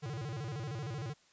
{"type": "tone with vibrato", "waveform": "square", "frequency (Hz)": 130, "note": "C3", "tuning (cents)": -11, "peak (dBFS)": -38, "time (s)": [0.02, 1.14], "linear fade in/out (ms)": 20, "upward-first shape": "square", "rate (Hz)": 13, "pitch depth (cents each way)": 250, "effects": ["white hiss -66 dBFS RMS until 1.32 s", "resampled to 16000 Hz"]}